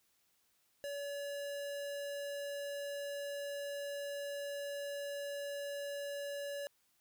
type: tone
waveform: square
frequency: 569 Hz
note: C#5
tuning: 45 cents sharp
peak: -40 dBFS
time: 0.84-6.67 s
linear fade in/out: 0 ms
effects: white hiss -75 dBFS RMS until 7 s